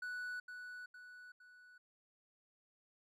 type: tone with echo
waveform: triangle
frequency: 1480 Hz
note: F#6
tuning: in tune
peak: -39 dBFS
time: 0.02-0.4 s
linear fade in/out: 5 ms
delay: 460 ms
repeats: 3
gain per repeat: -6 dB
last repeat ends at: 1.78 s
effects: none